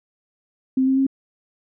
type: tone with pitch steps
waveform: sine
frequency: 261.6 / 265.4 / 269.3 Hz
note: C4 / C4 / C#4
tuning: 0 / +25 / -50 cents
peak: -15 dBFS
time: 0.77-1.067 s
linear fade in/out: 5 ms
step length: 99 ms
effects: none